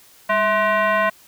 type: tone with frequency modulation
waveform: sine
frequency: 200 Hz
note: G3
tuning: 35 cents sharp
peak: -15 dBFS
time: 0.29-1.1 s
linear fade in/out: 10 ms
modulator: 852 Hz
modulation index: 2.1
effects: white hiss -50 dBFS RMS until 1.27 s